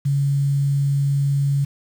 sine tone with quantisation, 140.2 Hz, C#3, 20 cents sharp, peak -16 dBFS, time 0.05-1.65 s, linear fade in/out 10 ms, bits 7, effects none

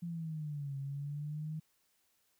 sine exponential two-way sweep, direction down then up, 173.5 to 136.7 to 157.9 Hz, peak -37 dBFS, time 0.02-1.6 s, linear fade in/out 10 ms, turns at 0.77 s, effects white hiss -75 dBFS RMS until 2.39 s

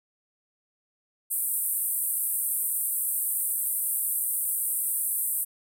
white band-pass noise, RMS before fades -28 dBFS, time 1.3-5.45 s, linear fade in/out 20 ms, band 8300 to 15000 Hz, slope 96 dB/octave, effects none

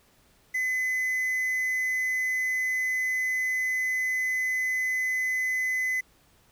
triangle tone with quantisation, 2025 Hz, B6, 43 cents sharp, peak -23 dBFS, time 0.54-6.01 s, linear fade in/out 10 ms, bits 8, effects pink hiss -62 dBFS RMS until 6.51 s

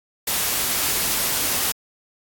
white noise, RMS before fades -22 dBFS, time 0.27-1.72 s, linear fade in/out 5 ms, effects AAC 64 kbps

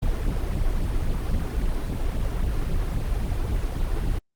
brown noise with flanger, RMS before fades -24 dBFS, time 0.02-4.19 s, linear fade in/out 10 ms, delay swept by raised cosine 0.24 to 2.94 ms, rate 3.7 Hz, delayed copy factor +0.55, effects Opus 32 kbps

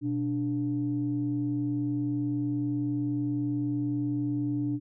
sine tone pair together, 123.47 / 292.7 Hz, B2 / D4, 0 / -6 cents, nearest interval octave + minor third, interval 1494 cents, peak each -31 / -27 dBFS, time 0.01-4.8 s, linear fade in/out 50 ms, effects tanh soft clip ceiling -19 dBFS

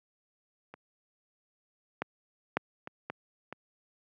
clicks, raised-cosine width 0.5 ms, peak -30 / -16 / -11 / -24 / -20 / -24 dBFS, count 6, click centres 0.74 / 2.02 / 2.57 / 2.874 / 3.1 / 3.526 s, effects high-pass 150 Hz 12 dB/octave

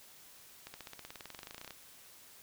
accelerating click train, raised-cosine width 0.2 ms, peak -28 dBFS, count 23, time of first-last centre 0.67-1.707 s, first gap 70 ms, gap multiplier 0.96, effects white hiss -57 dBFS RMS until 2.42 s

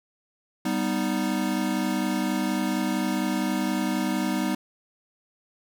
square chord, G augmented, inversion none, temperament equal, 196 / 246.9 / 311.1 Hz, G3 / B3 / D#4, 0 / 0 / 0 cents, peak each -29 dBFS, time 0.65-4.55 s, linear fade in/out 5 ms, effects none

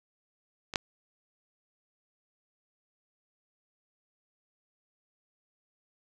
clicks, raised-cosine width 0.2 ms, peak -20 / -8 dBFS, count 2, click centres 0.738 / 0.758 s, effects none

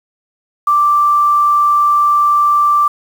sine tone with quantisation, 1174.7 Hz, D6, in tune, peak -8 dBFS, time 0.67-2.88 s, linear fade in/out 5 ms, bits 6, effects none

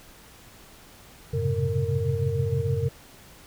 sine tone cluster, 91.9 / 107.7 / 131.1 / 137.6 / 460.6 Hz, F#2 / A2 / C3 / C#3 / A#4, -11 / -37 / +4 / -12 / -21 cents, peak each -29 dBFS, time 1.33-2.89 s, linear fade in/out 10 ms, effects pink hiss -50 dBFS RMS until 3.46 s

